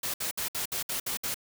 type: noise bursts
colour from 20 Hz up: white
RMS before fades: -32 dBFS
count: 8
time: 0.03-1.344 s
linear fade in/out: 5 ms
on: 110 ms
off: 62 ms
effects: none